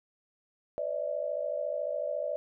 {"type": "tone cluster", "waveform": "sine", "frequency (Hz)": [508, 586, 640], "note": ["B4", "D5", "D#5"], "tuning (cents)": [49, -4, 49], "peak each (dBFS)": [-38, -32, -36], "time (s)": [0.78, 2.36], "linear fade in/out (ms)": 0, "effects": []}